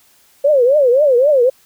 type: tone with vibrato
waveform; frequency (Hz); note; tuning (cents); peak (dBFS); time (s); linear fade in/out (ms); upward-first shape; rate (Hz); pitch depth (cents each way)
sine; 538; C5; +48; -8; 0.44-1.5; 10; triangle; 3.8; 250
effects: white hiss -52 dBFS RMS until 1.65 s